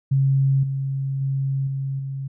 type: tone with level steps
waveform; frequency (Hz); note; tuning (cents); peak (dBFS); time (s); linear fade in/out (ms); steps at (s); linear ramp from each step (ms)
sine; 136; C#3; -33; -15 / -22 / -20 / -23 / -26; 0.11-2.28; 10; 0.63 / 1.21 / 1.67 / 1.99; 5
effects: none